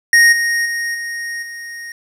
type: tone with level steps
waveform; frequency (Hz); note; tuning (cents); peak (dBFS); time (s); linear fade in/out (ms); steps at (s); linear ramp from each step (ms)
square; 1864.7; A#6; 0; -7 / -15 / -19 / -23 / -28; 0.13-1.92; 2; 0.32 / 0.65 / 0.94 / 1.42; 10
effects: low-pass 11000 Hz 12 dB/octave + 8-bit